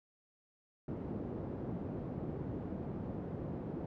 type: band-pass noise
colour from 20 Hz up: pink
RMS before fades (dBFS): -41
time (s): 0.88-3.86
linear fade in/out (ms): 2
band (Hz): 110 to 410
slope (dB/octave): 12
effects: none